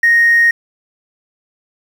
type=tone; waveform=triangle; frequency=1864.7 Hz; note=A#6; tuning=in tune; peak=-4 dBFS; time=0.03-0.51 s; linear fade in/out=5 ms; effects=tanh soft clip ceiling -4 dBFS + 7-bit